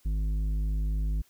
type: tone with tanh clipping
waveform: sine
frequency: 51.91 Hz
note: G#1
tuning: in tune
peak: -27 dBFS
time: 0.05-1.22 s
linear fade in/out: 10 ms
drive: 9 dB
effects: white hiss -64 dBFS RMS until 1.29 s